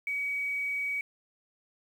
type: tone with quantisation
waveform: sine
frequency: 2265 Hz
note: C#7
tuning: 37 cents sharp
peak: -29 dBFS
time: 0.07-1.01 s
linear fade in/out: 2 ms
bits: 9
effects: none